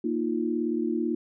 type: chord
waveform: sine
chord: Bb suspended fourth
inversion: none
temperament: equal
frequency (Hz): 233.1 / 311.1 / 349.2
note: Bb3 / Eb4 / F4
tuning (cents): 0 / 0 / 0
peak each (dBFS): -29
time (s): 0.04-1.15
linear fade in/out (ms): 5
effects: none